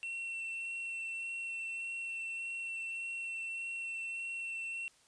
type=tone with vibrato; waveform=triangle; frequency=2707 Hz; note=E7; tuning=45 cents sharp; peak=-36 dBFS; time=0.03-4.88 s; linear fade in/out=0 ms; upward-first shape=sine; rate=1.7 Hz; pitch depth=10 cents each way; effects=white hiss -66 dBFS RMS until 5.07 s + resampled to 22050 Hz